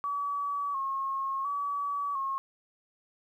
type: tone with vibrato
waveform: sine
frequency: 1112 Hz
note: C#6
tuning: 5 cents sharp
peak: -29 dBFS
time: 0.04-2.38 s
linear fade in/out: 0 ms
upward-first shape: square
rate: 0.71 Hz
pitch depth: 45 cents each way
effects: 11-bit